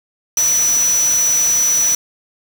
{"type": "tone in noise", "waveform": "sine", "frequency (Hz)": 5920, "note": "F#8", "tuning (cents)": 0, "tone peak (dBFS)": -12, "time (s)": [0.37, 1.95], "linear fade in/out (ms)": 2, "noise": "white", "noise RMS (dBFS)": -24, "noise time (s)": [0.37, 1.95], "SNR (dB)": 9, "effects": []}